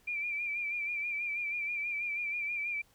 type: tone with vibrato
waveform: sine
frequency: 2368 Hz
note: D7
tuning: 14 cents sharp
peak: -32 dBFS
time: 0.07-2.82 s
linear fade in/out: 10 ms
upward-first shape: sine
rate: 6.2 Hz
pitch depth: 51 cents each way
effects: pink hiss -66 dBFS RMS until 2.94 s